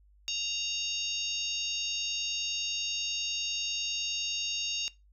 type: harmonic tone with a mistuned harmonic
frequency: 930 Hz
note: A#5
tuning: 4 cents flat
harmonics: 3 / 4 / 5 / 6 / 7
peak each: -34 / -35 / -39 / -40 / -38 dBFS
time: 0.28-4.88 s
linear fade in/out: 0 ms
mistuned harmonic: 6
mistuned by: -41 cents
effects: noise-tail reverb RT60 0.2 s tail -19 dB re dry + added 50 Hz sine -58 dBFS peak until 5.12 s